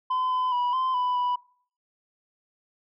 sine tone with pitch steps, 1020 / 1014 / 979 / 1034 / 994 / 986 Hz, C6 / B5 / B5 / C6 / B5 / B5, -44 / +45 / -15 / -21 / +11 / -3 cents, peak -20 dBFS, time 0.1-1.36 s, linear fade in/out 10 ms, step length 210 ms, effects noise-tail reverb RT60 0.5 s tail -22 dB re dry + tanh soft clip ceiling -22 dBFS

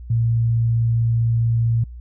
sine tone, 115.6 Hz, A#2, 14 cents flat, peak -15 dBFS, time 0.1-1.84 s, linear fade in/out 5 ms, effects added 60 Hz sine -33 dBFS peak until 2 s

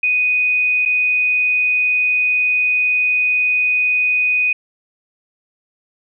sine tone with dropouts, 2489 Hz, D#7, in tune, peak -13 dBFS, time 0.03-4.53 s, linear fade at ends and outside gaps 5 ms, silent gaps 0.853-0.858 s, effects none

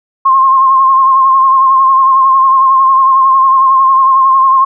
sine tone with vibrato, 1065 Hz, C6, 30 cents sharp, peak -4 dBFS, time 0.25-4.65 s, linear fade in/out 10 ms, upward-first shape sine, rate 11 Hz, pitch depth 36 cents each way, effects none

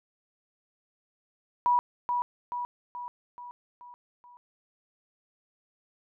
sine tone with echo, 973 Hz, B5, 26 cents flat, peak -20 dBFS, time 1.66-1.79 s, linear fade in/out 0 ms, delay 430 ms, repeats 6, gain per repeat -5 dB, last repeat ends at 4.37 s, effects none

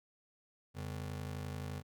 35% pulse ring-modulated tone, 111.8 Hz, A2, 28 cents sharp, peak -35 dBFS, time 0.74-1.83 s, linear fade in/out 50 ms, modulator 25.8 Hz, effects none

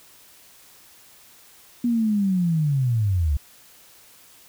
sine linear sweep, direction down, 243.6 to 67.1 Hz, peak -18 dBFS, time 1.84-3.37 s, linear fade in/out 5 ms, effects white hiss -51 dBFS RMS until 4.48 s

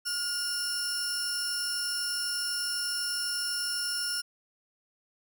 sawtooth tone pair together, 1426 / 5384 Hz, F6 / E8, +36 / +36 cents, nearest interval octave + major seventh, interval 2300 cents, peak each -32 / -28 dBFS, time 0.05-4.22 s, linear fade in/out 20 ms, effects none

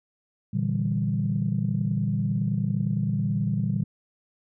sine chord, E half-diminished seventh, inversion second, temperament equal, 116.54 / 146.83 / 164.81 / 196 Hz, Bb2 / D3 / E3 / G3, 0 / 0 / 0 / 0 cents, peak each -27 / -28 / -30 / -27 dBFS, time 0.53-3.84 s, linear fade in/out 10 ms, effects tanh soft clip ceiling -13 dBFS

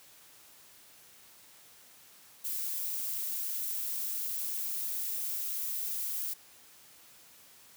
violet noise, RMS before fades -35 dBFS, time 2.44-6.34 s, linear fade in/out 10 ms, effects white hiss -57 dBFS RMS until 7.76 s + high-pass 60 Hz 12 dB/octave

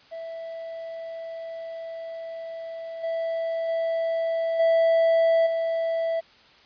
triangle tone with level steps, 659.3 Hz, E5, in tune, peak -31 / -23 / -21 / -15 / -21 dBFS, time 0.11-6.21 s, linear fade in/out 20 ms, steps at 3.03 / 3.68 / 4.59 / 5.46 s, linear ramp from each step 10 ms, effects white hiss -54 dBFS RMS until 6.65 s + resampled to 11025 Hz

